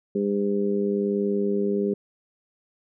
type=harmonic tone; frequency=101.1 Hz; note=G#2; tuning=46 cents flat; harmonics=2 / 3 / 4 / 5; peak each=-25 / -32 / -24 / -34 dBFS; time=0.15-1.94 s; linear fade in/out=5 ms; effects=none